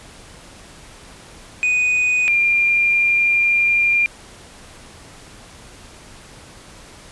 triangle / sine tone pair in turn, 2484 / 2396 Hz, D#7 / D7, -3 / +34 cents, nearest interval minor second, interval 63 cents, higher first, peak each -13 dBFS, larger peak neither, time 1.63-2.28 / 2.28-4.06 s, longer second, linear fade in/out 0 ms, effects pink hiss -42 dBFS RMS until 7.11 s + resampled to 24000 Hz

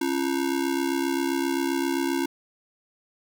square ring-modulated tone, 308.1 Hz, D#4, 17 cents flat, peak -21 dBFS, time 0.01-2.26 s, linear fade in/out 5 ms, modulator 33.8 Hz, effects none

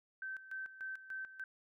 sine tone with tremolo, 1546 Hz, G6, 24 cents flat, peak -40 dBFS, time 0.22-1.44 s, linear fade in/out 2 ms, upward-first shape square, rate 3.4 Hz, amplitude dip 75%, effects none

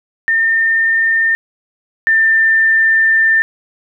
sine tone pair in turn, 1811 / 1791.2 Hz, A6 / A6, +49 / +30 cents, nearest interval unison, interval 19 cents, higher first, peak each -10 / -8 dBFS, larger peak second, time 0.28-1.35 / 2.07-3.42 s, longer second, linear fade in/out 0 ms, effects none

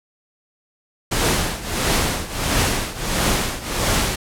pink noise with tremolo, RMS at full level -17 dBFS, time 1.11-4.16 s, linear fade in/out 10 ms, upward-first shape triangle, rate 1.5 Hz, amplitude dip 85%, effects low-pass 12000 Hz 12 dB/octave

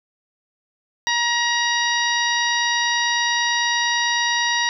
harmonic tone, 949 Hz, A#5, 31 cents sharp, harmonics 1 / 2 / 3 / 4 / 5 / 6, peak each -24 / -21 / -29 / -25 / -30 / -28 dBFS, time 1.07-4.69 s, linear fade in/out 0 ms, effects none

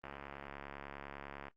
click train, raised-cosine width 0.5 ms, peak -30 dBFS, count 102, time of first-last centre 0.04-1.483 s, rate 70 Hz, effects noise-tail reverb RT60 0.1 s tail -19 dB re dry + Opus 24 kbps

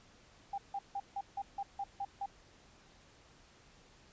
sine tone bursts, 797 Hz, G5, 28 cents sharp, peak -35 dBFS, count 9, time 0.53-2.26 s, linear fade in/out 5 ms, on 50 ms, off 160 ms, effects pink hiss -62 dBFS RMS until 4.12 s + resampled to 16000 Hz

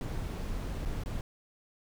brown noise with dropouts, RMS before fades -35 dBFS, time 0.01-1.21 s, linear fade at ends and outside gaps 1 ms, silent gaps 0.852-0.857 / 1.036-1.059 s, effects none

